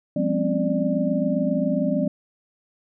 sine tone cluster, 177.2 / 204.4 / 252.5 / 272.3 / 593 Hz, F3 / G#3 / B3 / C#4 / D5, +25 / -27 / +39 / -31 / +17 cents, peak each -26 dBFS, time 0.16-2.08 s, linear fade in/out 5 ms, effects none

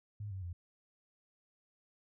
sine tone with pitch steps, 103.83 / 95.21 / 87.31 Hz, G#2 / G2 / F2, 0 / -50 / 0 cents, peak -39 dBFS, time 0.2-0.53 s, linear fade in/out 5 ms, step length 110 ms, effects none

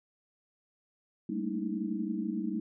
sine tone cluster, 196 / 216.9 / 227.9 / 292.2 / 319 Hz, G3 / A3 / A#3 / D4 / D#4, 0 / -25 / -39 / -9 / +43 cents, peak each -36 / -39 / -37 / -40 / -36 dBFS, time 1.29-2.6 s, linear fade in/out 5 ms, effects none

